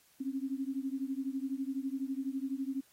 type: beating tone pair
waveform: sine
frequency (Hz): 264.1 / 276.1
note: C4 / C#4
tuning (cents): +16 / -7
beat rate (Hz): 12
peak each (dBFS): -36 / -37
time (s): 0.2-2.81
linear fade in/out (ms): 10
effects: white hiss -66 dBFS RMS until 2.92 s + AAC 48 kbps